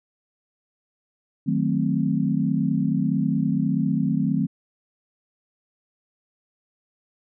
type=chord; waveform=sine; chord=D# diminished seventh; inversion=none; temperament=equal; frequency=155.56 / 185 / 220 / 261.6 Hz; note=D#3 / F#3 / A3 / C4; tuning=0 / 0 / 0 / 0 cents; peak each=-25 dBFS; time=1.46-4.47 s; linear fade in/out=20 ms; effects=none